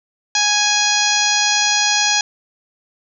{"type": "harmonic tone", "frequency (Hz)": 830.6, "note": "G#5", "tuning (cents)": 0, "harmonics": [1, 2, 3, 4, 5, 6, 7, 8], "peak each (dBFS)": [-22, -22, -22, -22, -22, -22, -22, -22], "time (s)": [0.35, 2.21], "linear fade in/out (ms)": 2, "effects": []}